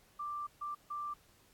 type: tone bursts at uneven times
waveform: sine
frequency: 1179 Hz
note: D6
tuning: 6 cents sharp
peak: -37 dBFS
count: 3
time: 0.19-0.47 / 0.61-0.75 / 0.9-1.14 s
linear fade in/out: 10 ms
effects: pink hiss -66 dBFS RMS until 1.53 s + AAC 64 kbps